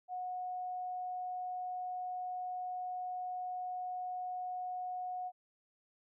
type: tone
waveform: sine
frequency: 730 Hz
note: F#5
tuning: 24 cents flat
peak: -37 dBFS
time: 0.08-5.32 s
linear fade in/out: 50 ms
effects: none